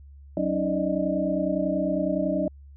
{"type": "tone cluster", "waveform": "sine", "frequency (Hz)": [185.9, 279.2, 310.9, 594, 624], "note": ["F#3", "C#4", "D#4", "D5", "D#5"], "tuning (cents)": [8, 13, -1, 20, 5], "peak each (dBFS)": -29, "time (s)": [0.37, 2.48], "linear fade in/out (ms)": 2, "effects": ["added 70 Hz sine -44 dBFS peak until 2.76 s"]}